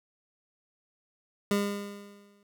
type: tone with exponential decay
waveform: 25% pulse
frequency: 202.7 Hz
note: G#3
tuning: 42 cents flat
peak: -19 dBFS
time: 1.51-2.43 s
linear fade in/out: 2 ms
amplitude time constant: 200 ms
effects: none